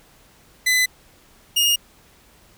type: tone pair in turn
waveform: sawtooth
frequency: 2010 / 2848 Hz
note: B6 / F7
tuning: +30 / +33 cents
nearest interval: tritone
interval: 603 cents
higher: second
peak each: -12 dBFS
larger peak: neither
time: 0.66-0.86 / 1.56-1.76 s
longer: neither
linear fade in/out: 10 ms
effects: pink hiss -53 dBFS RMS until 2.57 s